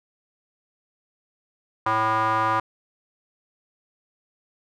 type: tone with band-pass filter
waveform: square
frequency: 110 Hz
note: A2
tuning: in tune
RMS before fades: -22 dBFS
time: 1.86-2.6 s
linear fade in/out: 5 ms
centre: 1100 Hz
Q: 4.7
effects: none